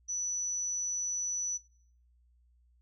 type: tone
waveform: sine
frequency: 5940 Hz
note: F#8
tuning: 6 cents sharp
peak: -32 dBFS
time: 0.08-1.58 s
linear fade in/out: 20 ms
effects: noise-tail reverb RT60 0.6 s tail -20 dB re dry + added 60 Hz sine -63 dBFS peak until 2.81 s